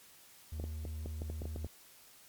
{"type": "tone", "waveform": "triangle", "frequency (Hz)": 77.5, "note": "D#2", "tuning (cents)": -6, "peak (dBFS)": -36, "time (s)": [0.52, 1.67], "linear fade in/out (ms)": 5}
{"type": "clicks", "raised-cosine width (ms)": 2, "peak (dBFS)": -29, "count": 10, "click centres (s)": [0.599, 0.64, 0.852, 1.06, 1.219, 1.3, 1.419, 1.455, 1.561, 1.646]}
{"effects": ["white hiss -59 dBFS RMS until 2.28 s", "MP3 96 kbps"]}